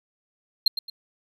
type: tone with echo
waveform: triangle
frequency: 4186 Hz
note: C8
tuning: in tune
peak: -13 dBFS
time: 0.66-0.68 s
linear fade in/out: 5 ms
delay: 110 ms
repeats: 2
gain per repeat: -10 dB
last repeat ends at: 0.9 s
effects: none